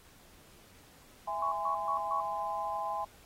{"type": "chord", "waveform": "sine", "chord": "E augmented", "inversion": "none", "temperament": "just", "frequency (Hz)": [659.3, 824.1, 1030.1], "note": ["E5", "G#5", "B#5"], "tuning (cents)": [0, -14, -27], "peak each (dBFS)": [-40, -35, -36], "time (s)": [1.27, 3.05], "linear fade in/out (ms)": 10}
{"type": "tone bursts", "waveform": "sine", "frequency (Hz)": 1109, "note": "C#6", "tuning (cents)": 0, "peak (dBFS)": -30, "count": 4, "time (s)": [1.42, 2.206], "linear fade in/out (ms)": 5, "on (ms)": 99, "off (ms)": 130}
{"effects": ["pink hiss -59 dBFS RMS until 3.25 s", "AAC 48 kbps"]}